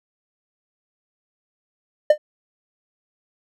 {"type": "tone with exponential decay", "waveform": "triangle", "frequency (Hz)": 603, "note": "D5", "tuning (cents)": 46, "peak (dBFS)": -4, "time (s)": [2.1, 2.18], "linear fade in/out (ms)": 5, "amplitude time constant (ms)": 17, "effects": []}